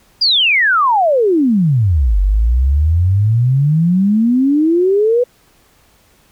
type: exponential two-way sweep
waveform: sine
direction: down then up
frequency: 4961 to 46.25 to 501 Hz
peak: -9 dBFS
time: 0.21-5.24 s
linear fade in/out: 10 ms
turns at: 2.19 s
effects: pink hiss -52 dBFS RMS until 6.31 s